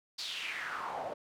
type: noise with band-pass filter sweep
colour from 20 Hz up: pink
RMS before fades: -39 dBFS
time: 0.18-1.14 s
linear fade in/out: 10 ms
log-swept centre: 4600 to 560 Hz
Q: 4
effects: none